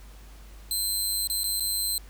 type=tone with dropouts; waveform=15% pulse; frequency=4100 Hz; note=C8; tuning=36 cents flat; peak=-19 dBFS; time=0.71-1.98 s; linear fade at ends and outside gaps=1 ms; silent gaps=1.273-1.299 / 1.434-1.441 / 1.598-1.605 s; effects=added 50 Hz sine -44 dBFS peak until 2.09 s + pink hiss -54 dBFS RMS until 2.09 s